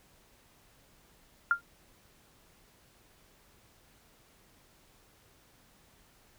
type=tone with exponential decay; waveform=sine; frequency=1396.9 Hz; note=F6; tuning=in tune; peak=-18 dBFS; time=1.51-1.61 s; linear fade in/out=1 ms; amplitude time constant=21 ms; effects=pink hiss -63 dBFS RMS until 6.38 s